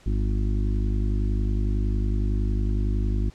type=harmonic tone; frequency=50.9 Hz; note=G#1; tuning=34 cents flat; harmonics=1 / 2 / 4 / 5 / 6 / 7; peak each=-22 / -28 / -34 / -36 / -38 / -39 dBFS; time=0.06-3.3 s; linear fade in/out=5 ms; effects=pink hiss -54 dBFS RMS until 3.34 s + low-pass 7000 Hz 12 dB/octave